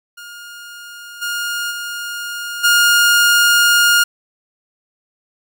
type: tone with level steps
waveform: sawtooth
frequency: 1419 Hz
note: F6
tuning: 27 cents sharp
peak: -29 / -16 / -20 / -6 dBFS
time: 0.17-4.04 s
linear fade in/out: 10 ms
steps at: 1.21 / 1.7 / 2.63 s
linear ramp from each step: 20 ms
effects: none